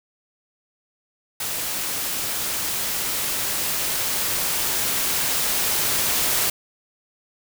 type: noise with level ramp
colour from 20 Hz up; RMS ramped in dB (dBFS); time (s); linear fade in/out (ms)
white; -27 to -21; 1.4-6.5; 5
effects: none